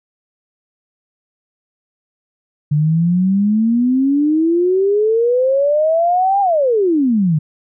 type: exponential two-way sweep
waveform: sine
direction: up then down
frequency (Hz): 145.6 to 811 to 145.6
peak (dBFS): -11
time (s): 2.71-7.39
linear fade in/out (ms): 10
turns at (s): 6.41
effects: none